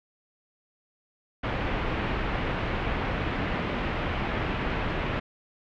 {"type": "low-pass noise", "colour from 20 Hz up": "pink", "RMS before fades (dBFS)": -29, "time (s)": [1.43, 5.2], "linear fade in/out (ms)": 10, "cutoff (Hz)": 2800, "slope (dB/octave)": 24, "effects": []}